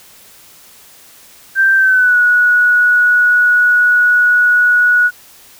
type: tone with pitch glide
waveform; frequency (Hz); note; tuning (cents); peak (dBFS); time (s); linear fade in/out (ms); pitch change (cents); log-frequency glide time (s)
sine; 1568 to 1463; G6 to F#6; 0 to -20; -7; 1.55-5.11; 50; -120; 1.76-2.17
effects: white hiss -42 dBFS RMS until 5.59 s